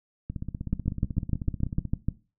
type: two click trains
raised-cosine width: 5 ms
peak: -20 / -12 dBFS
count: 26 / 10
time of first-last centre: 0.3-1.853 / 0.73-2.085 s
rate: 16.1 / 6.64 Hz
effects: noise-tail reverb RT60 0.3 s tail -18 dB re dry